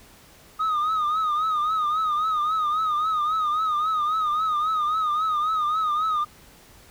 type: tone with vibrato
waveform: sine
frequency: 1244.5 Hz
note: D#6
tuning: in tune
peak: -18 dBFS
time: 0.59-6.25 s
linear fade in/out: 20 ms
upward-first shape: triangle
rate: 3.7 Hz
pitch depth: 93 cents each way
effects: tanh soft clip ceiling -20 dBFS + pink hiss -51 dBFS RMS until 6.9 s